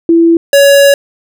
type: tone pair in turn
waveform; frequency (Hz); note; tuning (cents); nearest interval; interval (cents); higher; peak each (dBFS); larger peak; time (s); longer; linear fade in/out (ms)
sine / square; 333.8 / 561.4; E4 / C#5; +22 / +22; major sixth; 900; second; -3; neither; 0.09-0.37 / 0.53-0.94; second; 2
effects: none